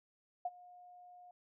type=tone with ADSR envelope; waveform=sine; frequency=716 Hz; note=F5; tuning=43 cents sharp; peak=-32 dBFS; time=0.45-1.31 s; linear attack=5 ms; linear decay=39 ms; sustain=-22 dB; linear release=3 ms; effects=none